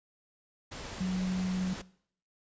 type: tone in noise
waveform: sine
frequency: 185 Hz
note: F#3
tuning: in tune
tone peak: -28 dBFS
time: 1-1.74 s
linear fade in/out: 10 ms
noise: pink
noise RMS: -42 dBFS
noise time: 0.71-1.82 s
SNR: +11 dB
effects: noise-tail reverb RT60 0.6 s tail -19 dB re dry + resampled to 16000 Hz